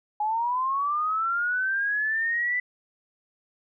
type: linear sweep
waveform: sine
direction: up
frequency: 830.6 to 1995 Hz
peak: -23 dBFS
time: 0.2-2.6 s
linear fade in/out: 5 ms
effects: none

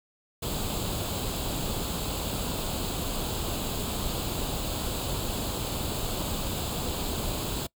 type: noise with comb filter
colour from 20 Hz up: pink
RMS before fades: -31 dBFS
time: 0.42-7.67 s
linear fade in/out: 10 ms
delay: 0.26 ms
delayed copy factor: +0.7
effects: noise-tail reverb RT60 0.1 s tail -23 dB re dry

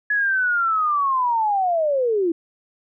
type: linear sweep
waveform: sine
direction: down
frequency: 1700 to 321.2 Hz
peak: -17 dBFS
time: 0.1-2.32 s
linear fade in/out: 5 ms
effects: none

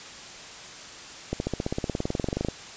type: accelerating click train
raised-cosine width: 2 ms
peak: -13 dBFS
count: 23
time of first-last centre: 1.33-2.486 s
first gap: 71 ms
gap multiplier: 0.97
effects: white hiss -42 dBFS RMS until 2.76 s + resampled to 16000 Hz

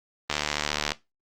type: click train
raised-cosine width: 0.2 ms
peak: -7 dBFS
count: 47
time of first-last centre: 0.3-0.919 s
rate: 74.3 Hz
effects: noise-tail reverb RT60 0.2 s tail -18 dB re dry + Opus 24 kbps

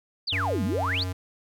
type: exponential two-way sweep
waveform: sine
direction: down then up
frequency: 4978 to 174.5 to 4978 Hz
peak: -25 dBFS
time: 0.27-1.04 s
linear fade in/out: 10 ms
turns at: 0.64 s
type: tone with pitch glide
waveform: square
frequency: 94.6 to 92.07 Hz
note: F#2 to F#2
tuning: +39 to -8 cents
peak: -29 dBFS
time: 0.32-1.13 s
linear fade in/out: 10 ms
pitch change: -47 cents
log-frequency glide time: 0.64-0.79 s
effects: none

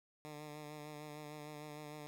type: tone with vibrato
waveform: 10% pulse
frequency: 150 Hz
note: D3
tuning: 37 cents sharp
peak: -39 dBFS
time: 0.25-2.07 s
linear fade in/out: 0 ms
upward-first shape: sine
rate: 6.6 Hz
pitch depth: 28 cents each way
effects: 13-bit

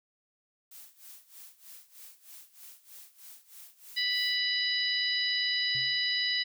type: noise with tremolo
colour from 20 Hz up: blue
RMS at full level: -48 dBFS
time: 0.71-4.38 s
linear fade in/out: 5 ms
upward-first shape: sine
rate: 3.2 Hz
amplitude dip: 85%
type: harmonic tone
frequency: 987.8 Hz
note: B5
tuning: in tune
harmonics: 2 / 3 / 4 / 5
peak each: -32 / -34 / -31 / -33 dBFS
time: 3.96-6.44 s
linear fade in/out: 20 ms
type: tone with exponential decay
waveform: triangle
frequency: 129.7 Hz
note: C3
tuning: 15 cents flat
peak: -38 dBFS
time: 5.75-6.12 s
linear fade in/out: 0 ms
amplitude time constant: 80 ms
effects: none

